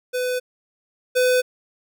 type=tone pair in turn; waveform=square; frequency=501 / 503.2 Hz; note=B4 / B4; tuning=+25 / +32 cents; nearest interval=unison; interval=7 cents; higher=second; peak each=-22 / -16 dBFS; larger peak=second; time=0.13-0.4 / 1.15-1.42 s; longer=neither; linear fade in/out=20 ms; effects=none